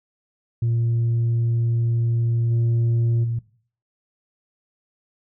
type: tone with level steps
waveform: sine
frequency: 116.54 Hz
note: A#2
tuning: in tune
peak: -16 / -14 / -21 dBFS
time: 0.62-3.39 s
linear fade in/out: 5 ms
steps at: 2.5 / 3.23 s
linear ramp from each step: 20 ms
effects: noise-tail reverb RT60 0.5 s tail -20 dB re dry + tanh soft clip ceiling -16 dBFS